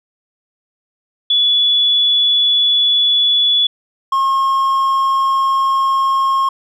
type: tone pair in turn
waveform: sine / triangle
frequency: 3423 / 1078.2 Hz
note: A7 / C#6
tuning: -48 / -48 cents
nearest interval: octave + minor sixth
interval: 2000 cents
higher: first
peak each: -10 dBFS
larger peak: neither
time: 1.3-3.67 / 4.12-6.49 s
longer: neither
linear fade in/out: 5 ms
effects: none